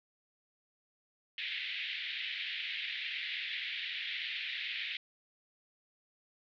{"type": "band-pass noise", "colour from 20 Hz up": "pink", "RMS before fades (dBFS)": -39, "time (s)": [1.38, 4.97], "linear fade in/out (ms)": 2, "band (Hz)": [1900, 3800], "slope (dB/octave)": 48, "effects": []}